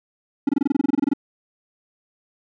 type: tone bursts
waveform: triangle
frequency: 280 Hz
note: C#4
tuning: 18 cents sharp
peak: -12 dBFS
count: 15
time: 0.47-1.135 s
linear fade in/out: 5 ms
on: 21 ms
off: 25 ms
effects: none